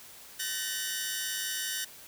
10% pulse tone cluster, 1524 / 1782 / 1879 / 2948 Hz, G6 / A6 / A#6 / F#7, -49 / +22 / +13 / -7 cents, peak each -29 dBFS, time 0.39-1.85 s, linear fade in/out 10 ms, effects white hiss -50 dBFS RMS until 2.07 s

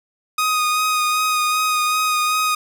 sawtooth tone with vibrato, 1244.5 Hz, D#6, in tune, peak -13 dBFS, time 0.38-2.55 s, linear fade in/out 5 ms, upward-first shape sine, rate 2.6 Hz, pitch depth 17 cents each way, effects none

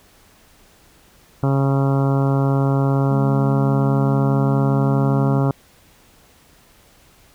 harmonic tone, 137.1 Hz, C#3, 19 cents flat, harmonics 1 / 2 / 3 / 4 / 5 / 6 / 7 / 8 / 9 / 10, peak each -16 / -22 / -26 / -28 / -30 / -32 / -33 / -34 / -35 / -36 dBFS, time 1.43-5.51 s, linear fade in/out 2 ms
sine tone, 209.4 Hz, G#3, 15 cents sharp, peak -24 dBFS, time 3.1-5.4 s, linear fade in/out 20 ms
effects pink hiss -52 dBFS RMS until 7.34 s

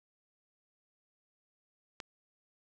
click, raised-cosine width 0.2 ms, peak -23 dBFS, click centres 2.002 s, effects none

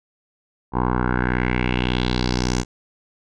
10% pulse tone with low-pass filter sweep, 61.74 Hz, B1, in tune, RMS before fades -21 dBFS, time 0.72-2.65 s, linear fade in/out 50 ms, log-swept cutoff 960 to 6800 Hz, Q 3.5, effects none

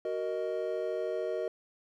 triangle chord, D# minor, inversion first, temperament just, 373.4 / 466.7 / 622.3 Hz, F#4 / A#4 / D#5, +16 / +2 / 0 cents, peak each -34 / -33 / -33 dBFS, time 0.05-1.48 s, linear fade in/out 2 ms, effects none

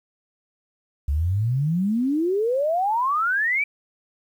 sine exponential sweep, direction up, 67.7 to 2360 Hz, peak -19 dBFS, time 1.08-3.64 s, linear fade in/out 5 ms, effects 9-bit

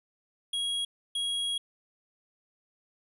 square tone bursts at uneven times, 3300 Hz, G#7, 12 cents flat, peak -29 dBFS, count 2, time 0.53-0.85 / 1.15-1.58 s, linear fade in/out 5 ms, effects resampled to 24000 Hz

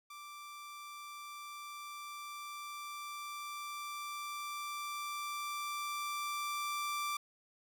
sawtooth tone with level ramp, 1174.7 Hz, D6, in tune, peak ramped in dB -44 to -31 dBFS, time 0.1-7.17 s, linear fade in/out 5 ms, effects none

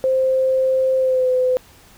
sine tone with pitch glide, 523.3 to 508.4 Hz, C5 to C5, 0 to -50 cents, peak -14 dBFS, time 0.04-1.57 s, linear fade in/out 0 ms, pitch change -50 cents, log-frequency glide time 0.98-1.29 s, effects pink hiss -48 dBFS RMS until 1.97 s

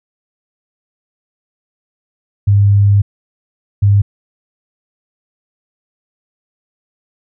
sine tone bursts at uneven times, 101 Hz, G#2, 48 cents flat, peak -6 dBFS, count 2, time 2.47-3.02 / 3.82-4.02 s, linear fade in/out 10 ms, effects none

